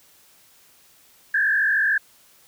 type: tone with frequency modulation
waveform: sine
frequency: 1661.2 Hz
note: G#6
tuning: in tune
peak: -17 dBFS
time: 1.34-1.98 s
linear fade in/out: 5 ms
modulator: 46.4 Hz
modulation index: 1.9
effects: white hiss -55 dBFS RMS until 2.47 s